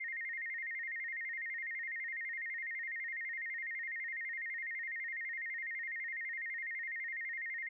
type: tone with vibrato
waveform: sine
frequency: 1975.5 Hz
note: B6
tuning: in tune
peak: -38 dBFS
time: 0-7.69 s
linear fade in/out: 10 ms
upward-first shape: square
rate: 12 Hz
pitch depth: 110 cents each way
effects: none